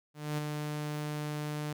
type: tone with ADSR envelope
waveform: sawtooth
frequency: 149.8 Hz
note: D3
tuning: 35 cents sharp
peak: -26 dBFS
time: 0.14-1.73 s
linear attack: 240 ms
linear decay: 12 ms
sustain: -4 dB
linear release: 5 ms
effects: none